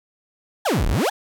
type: exponential two-way sweep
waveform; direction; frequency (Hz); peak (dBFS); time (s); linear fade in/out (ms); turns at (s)
35% pulse; down then up; 932.3 to 30.87 to 932.3; -16; 0.65-1.1; 10; 0.87
effects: none